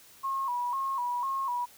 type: tone with vibrato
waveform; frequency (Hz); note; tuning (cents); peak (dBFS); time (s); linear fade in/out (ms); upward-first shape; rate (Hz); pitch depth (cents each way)
sine; 1025; C6; -36; -28; 0.23-1.66; 20; square; 2; 91
effects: white hiss -55 dBFS RMS until 1.77 s